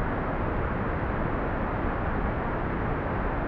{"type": "low-pass noise", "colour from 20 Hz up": "pink", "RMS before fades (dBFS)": -28, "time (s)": [0, 3.47], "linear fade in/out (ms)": 0, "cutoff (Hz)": 1700, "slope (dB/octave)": 24, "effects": []}